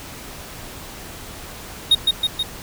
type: tone with echo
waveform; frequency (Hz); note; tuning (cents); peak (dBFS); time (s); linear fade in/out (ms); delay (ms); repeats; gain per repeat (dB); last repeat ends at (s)
triangle; 3729; A#7; 0; -8; 1.91-1.95; 5; 160; 3; -3; 2.43
effects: pink hiss -36 dBFS RMS until 2.62 s